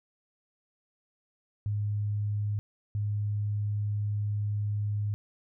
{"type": "tone pair in turn", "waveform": "sine", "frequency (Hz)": [103.83, 103.83], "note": ["G#2", "G#2"], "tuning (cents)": [0, 0], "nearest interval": "unison", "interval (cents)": 0, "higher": "neither", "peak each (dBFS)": -27, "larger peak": "neither", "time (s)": [[1.66, 2.59], [2.95, 5.14]], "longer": "second", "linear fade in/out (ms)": 0, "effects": []}